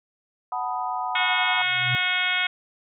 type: chord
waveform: sine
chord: B dominant seventh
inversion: second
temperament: equal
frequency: 740 / 880 / 987.8 / 1244.5 Hz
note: F#5 / A5 / B5 / D#6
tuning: 0 / 0 / 0 / 0 cents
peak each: -29 / -33 / -29 / -33 dBFS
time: 0.52-1.62 s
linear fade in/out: 2 ms
type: harmonic tone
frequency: 364.7 Hz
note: F#4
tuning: 25 cents flat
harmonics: 2 / 3 / 4 / 5 / 6 / 7 / 8 / 9 / 10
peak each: -34 / -37 / -27 / -33 / -25 / -31 / -36 / -28 / -35 dBFS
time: 1.15-2.47 s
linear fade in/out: 5 ms
type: tone with exponential growth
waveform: sine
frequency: 125.7 Hz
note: B2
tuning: 31 cents sharp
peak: -22 dBFS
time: 1.55-1.95 s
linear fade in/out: 0 ms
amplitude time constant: 86 ms
effects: none